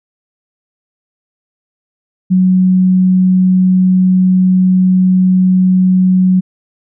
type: tone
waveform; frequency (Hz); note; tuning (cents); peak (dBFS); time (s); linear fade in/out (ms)
sine; 185; F#3; 0; -6; 2.3-6.41; 20
effects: none